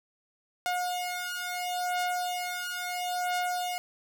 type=beating tone pair; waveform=sawtooth; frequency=718 / 718.74 Hz; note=F5 / F5; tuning=+48 / +50 cents; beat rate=0.74 Hz; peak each=-29 dBFS; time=0.66-3.78 s; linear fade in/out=0 ms; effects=none